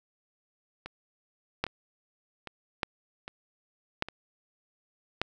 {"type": "two click trains", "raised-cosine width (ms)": 0.3, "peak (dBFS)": [-23, -11], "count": [5, 4], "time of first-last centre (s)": [[0.86, 4.086], [1.64, 5.216]], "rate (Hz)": [1.24, 0.839], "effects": []}